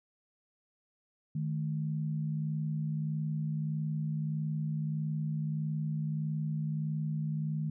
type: tone pair together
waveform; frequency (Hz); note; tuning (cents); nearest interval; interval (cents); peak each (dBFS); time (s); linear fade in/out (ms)
sine; 153.9 / 215.5; D#3 / A3; -19 / -36; tritone; 583; -31 / -39; 1.35-7.7; 5
effects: none